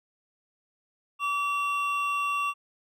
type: tone pair together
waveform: triangle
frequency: 1149.9 / 2735 Hz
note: D6 / F7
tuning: -37 / -37 cents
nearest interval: octave + minor third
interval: 1500 cents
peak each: -25 / -29 dBFS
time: 1.19-2.54 s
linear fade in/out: 50 ms
effects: none